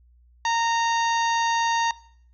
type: harmonic tone with a mistuned harmonic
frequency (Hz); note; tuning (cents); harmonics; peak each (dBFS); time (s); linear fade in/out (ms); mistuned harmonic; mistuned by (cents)
924; A#5; -16; 1 / 2 / 3 / 4 / 5 / 6 / 7; -22 / -28 / -34 / -34 / -36 / -37 / -38; 0.45-1.91; 2; 6; +78
effects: noise-tail reverb RT60 0.6 s tail -20 dB re dry + added 60 Hz sine -53 dBFS peak until 2.33 s